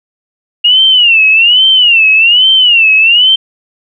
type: tone with vibrato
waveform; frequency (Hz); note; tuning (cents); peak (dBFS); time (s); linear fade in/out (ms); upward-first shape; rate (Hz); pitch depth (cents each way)
sine; 2828; F7; +21; -3; 0.64-3.36; 10; sine; 1.2; 170
effects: none